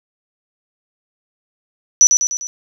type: tone with echo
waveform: sine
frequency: 5920 Hz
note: F#8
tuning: in tune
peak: -4 dBFS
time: 2.01-2.07 s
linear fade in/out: 0 ms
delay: 100 ms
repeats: 4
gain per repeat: -5 dB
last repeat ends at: 2.47 s
effects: none